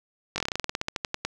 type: slowing click train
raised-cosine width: 0.2 ms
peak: -10 dBFS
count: 18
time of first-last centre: 0.36-1.25 s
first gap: 20 ms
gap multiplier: 1.11
effects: none